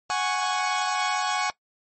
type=chord; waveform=sawtooth; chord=F# suspended second; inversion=none; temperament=equal; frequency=740 / 830.6 / 1108.7 Hz; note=F#5 / G#5 / C#6; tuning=0 / 0 / 0 cents; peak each=-24 dBFS; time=0.1-1.5 s; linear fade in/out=0 ms; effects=noise-tail reverb RT60 0.1 s tail -20 dB re dry + MP3 32 kbps